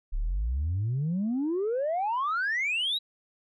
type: exponential sweep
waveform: sine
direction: up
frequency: 32.36 to 3951 Hz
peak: -24 dBFS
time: 0.12-2.99 s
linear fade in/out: 20 ms
effects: tanh soft clip ceiling -23 dBFS